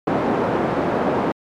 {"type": "band-pass noise", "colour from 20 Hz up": "pink", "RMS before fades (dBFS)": -20, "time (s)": [0.07, 1.32], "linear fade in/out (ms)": 5, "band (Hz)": [230, 920], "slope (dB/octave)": 12, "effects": ["MP3 96 kbps"]}